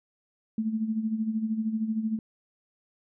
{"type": "tone with tremolo", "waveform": "sine", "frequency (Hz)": 220, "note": "A3", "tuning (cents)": 0, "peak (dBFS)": -23, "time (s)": [0.58, 2.19], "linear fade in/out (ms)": 2, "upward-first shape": "sine", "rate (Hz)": 13, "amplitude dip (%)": 65, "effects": []}